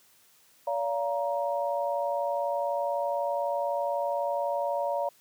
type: tone cluster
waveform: sine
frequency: 572 / 692 / 940 Hz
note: D5 / F5 / A#5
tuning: -46 / -16 / +14 cents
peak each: -29 / -32 / -32 dBFS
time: 0.67-5.09 s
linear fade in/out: 5 ms
effects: white hiss -61 dBFS RMS until 5.2 s + high-pass 100 Hz 12 dB/octave